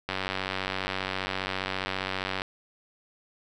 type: click train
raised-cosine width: 0.3 ms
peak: -13 dBFS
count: 222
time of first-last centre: 0.09-2.419 s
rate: 94.9 Hz
effects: none